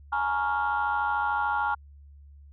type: chord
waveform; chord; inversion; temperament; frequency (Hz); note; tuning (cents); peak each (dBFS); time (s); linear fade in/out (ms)
sine; Bb minor seventh; third; equal with one note detuned; 838.8 / 932.3 / 1108.7 / 1396.9; Ab5 / Bb5 / Db6 / F6; +17 / 0 / 0 / 0; -27 / -30 / -32 / -28; 0.12-1.75; 10
effects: tanh soft clip ceiling -17 dBFS + added 71 Hz sine -47 dBFS peak until 2.52 s